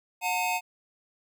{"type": "tone cluster", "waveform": "square", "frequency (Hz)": [723, 900, 2541], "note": ["F#5", "A5", "D#7"], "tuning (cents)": [-40, 39, 36], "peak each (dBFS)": -31, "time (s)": [0.21, 0.61], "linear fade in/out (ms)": 50, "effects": []}